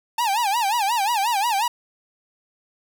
45% pulse tone with vibrato, 869 Hz, A5, 22 cents flat, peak -19 dBFS, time 0.18-1.68 s, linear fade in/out 5 ms, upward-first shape sine, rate 5.6 Hz, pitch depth 200 cents each way, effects none

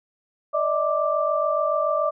sine tone cluster, 589 / 636 / 1177 Hz, D5 / D#5 / D6, +5 / +38 / +3 cents, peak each -24 dBFS, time 0.53-2.11 s, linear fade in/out 20 ms, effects none

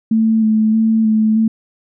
sine tone with vibrato, 220 Hz, A3, in tune, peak -10 dBFS, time 0.11-1.48 s, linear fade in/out 5 ms, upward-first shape square, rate 1.6 Hz, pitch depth 18 cents each way, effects none

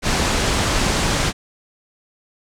pink low-pass noise, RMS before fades -19 dBFS, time 0.02-1.33 s, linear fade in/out 50 ms, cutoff 8400 Hz, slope 24 dB/octave, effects none

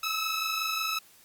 15% pulse tone pair together, 1284.5 / 1310 Hz, E6 / E6, -45 / -11 cents, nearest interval unison, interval 34 cents, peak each -25 dBFS, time 0.03-0.99 s, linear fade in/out 5 ms, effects white hiss -57 dBFS RMS until 1.24 s + Opus 48 kbps

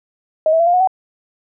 sine tone with pitch steps, 628 / 651.7 / 676.2 / 701.7 / 728.1 / 755.5 Hz, D#5 / E5 / E5 / F5 / F#5 / F#5, +16 / -20 / +44 / +8 / -28 / +36 cents, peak -10 dBFS, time 0.46-0.874 s, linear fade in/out 2 ms, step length 69 ms, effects none

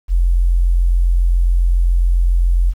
sine tone, 43.65 Hz, F1, in tune, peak -10 dBFS, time 0.08-2.74 s, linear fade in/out 50 ms, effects 8-bit

